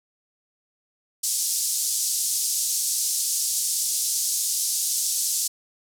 pink band-pass noise, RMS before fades -25 dBFS, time 1.23-5.48 s, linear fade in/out 10 ms, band 5400 to 12000 Hz, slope 24 dB/octave, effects none

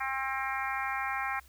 harmonic tone with a mistuned harmonic, 267 Hz, C4, 35 cents sharp, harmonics 3 / 4 / 5 / 6 / 7 / 8 / 9, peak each -36 / -37 / -38 / -39 / -39 / -40 / -41 dBFS, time 0-1.4 s, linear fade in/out 10 ms, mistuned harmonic 9, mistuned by -22 cents, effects added 65 Hz sine -56 dBFS peak until 1.48 s + white hiss -61 dBFS RMS until 1.48 s

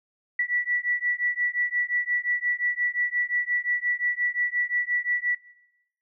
sine beating tone pair, 1951 / 1956.7 Hz, B6 / B6, -22 / -17 cents, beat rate 5.7 Hz, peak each -26 dBFS, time 0.39-5.35 s, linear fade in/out 5 ms, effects noise-tail reverb RT60 0.9 s tail -20 dB re dry

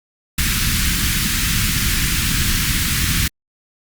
pink band-stop noise, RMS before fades -18 dBFS, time 0.38-3.28 s, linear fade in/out 5 ms, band 240 to 1500 Hz, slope 24 dB/octave, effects Opus 48 kbps

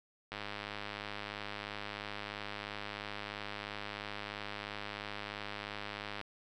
click train, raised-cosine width 0.3 ms, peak -24 dBFS, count 608, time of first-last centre 0.32-6.213 s, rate 103 Hz, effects none

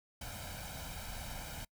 pink noise with comb filter, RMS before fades -44 dBFS, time 0.21-1.65 s, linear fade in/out 5 ms, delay 1.3 ms, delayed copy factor +0.75, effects noise-tail reverb RT60 0.1 s tail -26 dB re dry

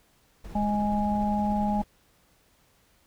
brown noise with tremolo, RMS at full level -36 dBFS, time 0.44-1.84 s, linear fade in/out 5 ms, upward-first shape triangle, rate 17 Hz, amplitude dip 30%
harmonic tone, 207.7 Hz, G#3, in tune, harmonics 1 / 3 / 4, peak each -25 / -35 / -28 dBFS, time 0.55-1.82 s, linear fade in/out 5 ms
effects pink hiss -64 dBFS RMS until 3.06 s

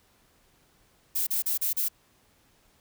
violet noise bursts, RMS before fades -27 dBFS, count 5, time 1.15-1.886 s, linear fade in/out 10 ms, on 120 ms, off 34 ms, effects pink hiss -64 dBFS RMS until 2.8 s

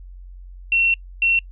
sine tone pair in turn, 2719 / 2719 Hz, F7 / F7, -47 / -47 cents, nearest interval unison, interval 0 cents, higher neither, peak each -14 dBFS, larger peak neither, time 0.72-0.94 / 1.22-1.39 s, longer first, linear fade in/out 2 ms, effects noise-tail reverb RT60 0.1 s tail -26 dB re dry + added 45 Hz sine -36 dBFS peak until 1.51 s

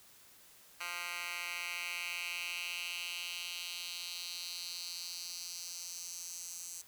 10% pulse tone with high-pass filter sweep, 174.61 Hz, F3, in tune, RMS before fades -42 dBFS, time 0.8-6.82 s, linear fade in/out 10 ms, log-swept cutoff 1700 to 6900 Hz, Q 2.8, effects white hiss -60 dBFS RMS until 6.87 s

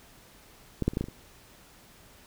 clicks, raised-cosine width 3 ms, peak -14 / -10 / -25 / -14 / -16 / -23 / -28 dBFS, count 7, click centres 0.823 / 0.88 / 0.935 / 0.971 / 1.01 / 1.041 / 1.085 s, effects pink hiss -55 dBFS RMS until 2.26 s

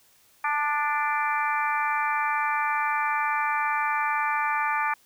harmonic tone with a mistuned harmonic, 293.7 Hz, D4, in tune, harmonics 3 / 4 / 5 / 6 / 7 / 8, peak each -27 / -28 / -33 / -31 / -37 / -32 dBFS, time 0.44-4.94 s, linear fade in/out 5 ms, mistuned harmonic 4, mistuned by +26 cents, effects white hiss -60 dBFS RMS until 5.05 s

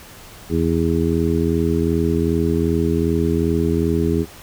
harmonic tone, 82.6 Hz, E2, 4 cents sharp, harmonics 1 / 2 / 3 / 4 / 5, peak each -22 / -22 / -22 / -22 / -22 dBFS, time 0.49-4.26 s, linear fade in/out 50 ms, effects pink hiss -41 dBFS RMS until 4.42 s

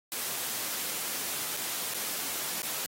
white noise with dropouts, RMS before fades -34 dBFS, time 0.12-2.86 s, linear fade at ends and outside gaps 0 ms, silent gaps 1.567-1.571 / 1.938-1.944 / 2.62-2.631 s, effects high-pass 150 Hz 12 dB/octave + AAC 48 kbps

